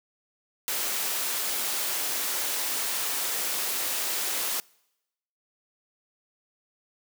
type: high-pass noise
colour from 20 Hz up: white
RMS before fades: -29 dBFS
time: 0.68-4.6 s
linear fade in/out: 0 ms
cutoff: 310 Hz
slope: 12 dB/octave
effects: noise-tail reverb RT60 0.9 s tail -26 dB re dry